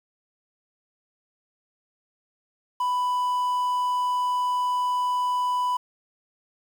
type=tone with quantisation; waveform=triangle; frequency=992 Hz; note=B5; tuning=7 cents sharp; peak=-20 dBFS; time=2.8-5.77 s; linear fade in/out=5 ms; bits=8; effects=none